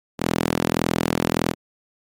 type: tone with high-pass filter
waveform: sawtooth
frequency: 41.65 Hz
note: E1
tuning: 19 cents sharp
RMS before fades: -22 dBFS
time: 0.18-1.55 s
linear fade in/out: 50 ms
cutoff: 220 Hz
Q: 1.2
effects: MP3 96 kbps

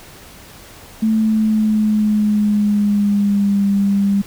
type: tone with pitch glide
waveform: sine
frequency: 220 to 199.42 Hz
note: A3 to G3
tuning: 0 to +30 cents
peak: -12 dBFS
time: 1.02-4.22 s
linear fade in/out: 10 ms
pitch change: -170 cents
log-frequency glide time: 1.13-3.65 s
effects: pink hiss -40 dBFS RMS until 4.26 s

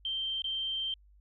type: tone with dropouts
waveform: sine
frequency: 3138 Hz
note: G7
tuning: 1 cent sharp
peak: -31 dBFS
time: 0.05-0.94 s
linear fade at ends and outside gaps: 2 ms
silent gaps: 0.42-0.442 s
effects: added 50 Hz sine -57 dBFS peak until 1.2 s

